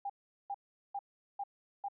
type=tone bursts; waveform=sine; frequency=801 Hz; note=G5; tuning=37 cents sharp; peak=-35 dBFS; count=5; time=0.05-1.885 s; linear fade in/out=5 ms; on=47 ms; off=400 ms; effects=none